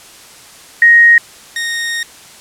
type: tone pair in turn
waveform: sine / sawtooth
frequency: 1873 / 1857.9 Hz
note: A#6 / A#6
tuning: +8 / -6 cents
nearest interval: unison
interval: 14 cents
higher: first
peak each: -3 / -13 dBFS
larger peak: first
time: 0.82-1.18 / 1.56-2.03 s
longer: second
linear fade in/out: 2 ms
effects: white hiss -38 dBFS RMS until 2.4 s + low-pass 10000 Hz 12 dB/octave